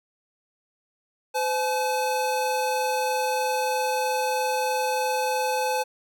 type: tone pair together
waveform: square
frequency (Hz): 510 / 857.7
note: C5 / A5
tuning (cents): -44 / -44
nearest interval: major sixth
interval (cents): 900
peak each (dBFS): -27 / -26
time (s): 1.34-5.84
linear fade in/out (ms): 20
effects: none